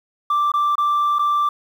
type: tone with dropouts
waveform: sine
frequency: 1174.7 Hz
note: D6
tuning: in tune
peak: -13 dBFS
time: 0.3-1.49 s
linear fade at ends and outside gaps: 5 ms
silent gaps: 0.519-0.538 / 0.755-0.78 / 1.186-1.192 s
effects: tanh soft clip ceiling -14 dBFS + 8-bit